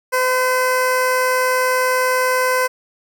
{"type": "tone with notch filter", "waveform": "15% pulse", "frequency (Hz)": 510, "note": "C5", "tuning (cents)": -44, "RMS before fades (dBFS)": -17, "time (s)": [0.12, 2.68], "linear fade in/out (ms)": 20, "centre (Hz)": 3700, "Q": 1.3, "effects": []}